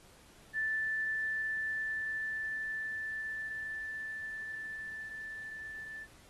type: tone with level ramp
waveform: sine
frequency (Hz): 1760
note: A6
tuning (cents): 0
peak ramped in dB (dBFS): -30 to -42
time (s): 0.53-6.07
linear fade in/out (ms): 50
effects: pink hiss -60 dBFS RMS until 6.29 s + AAC 32 kbps